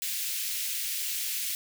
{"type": "high-pass noise", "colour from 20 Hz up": "white", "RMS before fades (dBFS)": -32, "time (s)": [0.02, 1.55], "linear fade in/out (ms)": 0, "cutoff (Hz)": 2100, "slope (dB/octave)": 24, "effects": []}